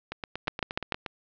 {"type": "two click trains", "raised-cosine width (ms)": 0.3, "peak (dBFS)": [-10, -17], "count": [4, 9], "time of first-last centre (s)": [[0.48, 0.922], [0.12, 1.062]], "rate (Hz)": [6.78, 8.49], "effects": ["low-pass 5000 Hz 12 dB/octave"]}